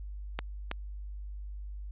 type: clicks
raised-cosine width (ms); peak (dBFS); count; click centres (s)
0.3; -16; 2; 0.39 / 0.714
effects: added 50 Hz sine -38 dBFS peak until 1.91 s + resampled to 8000 Hz